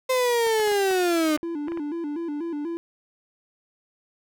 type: linear sweep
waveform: 35% pulse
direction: down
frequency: 520 to 298.8 Hz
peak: -18 dBFS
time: 0.09-1.37 s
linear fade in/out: 10 ms
type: clicks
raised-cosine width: 0.5 ms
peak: -23 dBFS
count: 9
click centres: 0.468 / 0.599 / 0.676 / 0.718 / 0.911 / 1.375 / 1.683 / 1.72 / 1.774 s
type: tone with vibrato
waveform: triangle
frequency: 314.3 Hz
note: D#4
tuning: 18 cents sharp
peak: -25 dBFS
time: 1.43-2.77 s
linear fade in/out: 0 ms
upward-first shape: square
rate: 4.1 Hz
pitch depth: 120 cents each way
effects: none